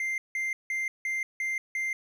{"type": "tone bursts", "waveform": "triangle", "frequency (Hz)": 2093, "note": "C7", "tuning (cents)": 0, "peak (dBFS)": -26, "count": 6, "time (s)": [0, 1.93], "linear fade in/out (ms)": 2, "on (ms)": 180, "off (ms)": 170, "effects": []}